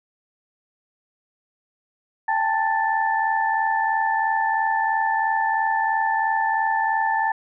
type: tone cluster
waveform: sine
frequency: 802 / 885 / 1762 Hz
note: G5 / A5 / A6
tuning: +39 / +10 / +2 cents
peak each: -25 / -21 / -25 dBFS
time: 2.28-7.32 s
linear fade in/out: 5 ms
effects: none